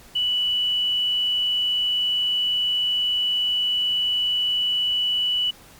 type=tone with quantisation; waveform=sine; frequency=2960 Hz; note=F#7; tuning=in tune; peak=-19 dBFS; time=0.15-5.51 s; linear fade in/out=10 ms; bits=8; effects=pink hiss -48 dBFS RMS until 5.79 s + MP3 96 kbps